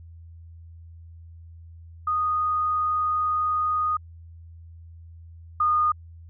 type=tone pair in turn; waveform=sine; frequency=1238 / 1225.9 Hz; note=D#6 / D#6; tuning=-9 / -26 cents; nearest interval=unison; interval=17 cents; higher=first; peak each=-21 / -18 dBFS; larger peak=second; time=2.07-3.97 / 5.6-5.92 s; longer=first; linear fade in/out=5 ms; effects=added 83 Hz sine -42 dBFS peak until 6.29 s